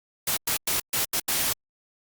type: noise bursts at uneven times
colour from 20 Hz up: white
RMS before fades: -25 dBFS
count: 6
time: 0.27-0.37 / 0.47-0.57 / 0.67-0.8 / 0.93-1.05 / 1.13-1.2 / 1.28-1.53 s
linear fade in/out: 5 ms
effects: Opus 48 kbps